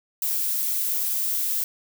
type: noise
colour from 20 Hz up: violet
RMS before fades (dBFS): -25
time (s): 0.22-1.64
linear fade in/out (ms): 2
effects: none